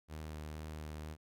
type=tone with vibrato; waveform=sawtooth; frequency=77 Hz; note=D#2; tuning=17 cents flat; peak=-39 dBFS; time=0.08-1.17 s; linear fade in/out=50 ms; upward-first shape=sine; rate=2.1 Hz; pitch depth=15 cents each way; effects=none